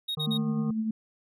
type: tone bursts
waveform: triangle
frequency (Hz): 3754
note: A#7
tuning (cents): +11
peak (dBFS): -27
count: 3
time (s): 0.08-0.377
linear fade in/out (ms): 10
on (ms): 71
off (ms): 42
type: harmonic tone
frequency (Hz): 153.4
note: D#3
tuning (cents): -24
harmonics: 1 / 3 / 5 / 7 / 8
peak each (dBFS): -31 / -41 / -49 / -49 / -48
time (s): 0.17-0.71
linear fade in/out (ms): 5
type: tone with tremolo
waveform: sine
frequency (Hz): 220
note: A3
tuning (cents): 0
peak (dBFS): -24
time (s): 0.27-0.91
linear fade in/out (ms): 5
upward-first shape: triangle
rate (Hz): 10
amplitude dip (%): 50
effects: none